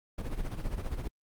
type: noise with tremolo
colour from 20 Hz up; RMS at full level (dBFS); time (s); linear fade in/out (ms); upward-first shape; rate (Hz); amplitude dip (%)
brown; -31; 0.18-1.08; 5; sine; 15; 70
effects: Opus 24 kbps

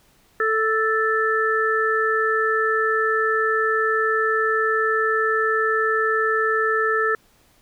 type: harmonic tone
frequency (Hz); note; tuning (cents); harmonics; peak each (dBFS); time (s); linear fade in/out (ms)
440; A4; 0; 1 / 3 / 4; -22 / -22 / -22; 0.4-7.15; 2
effects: pink hiss -58 dBFS RMS until 7.61 s

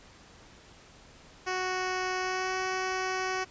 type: tone with pitch glide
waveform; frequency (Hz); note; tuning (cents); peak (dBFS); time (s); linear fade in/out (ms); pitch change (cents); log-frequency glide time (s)
10% pulse; 370 to 374.1; F#4 to F#4; 0 to +19; -21; 1.46-3.45; 20; +19; 2.19-2.54
effects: pink hiss -54 dBFS RMS until 3.5 s + resampled to 16000 Hz

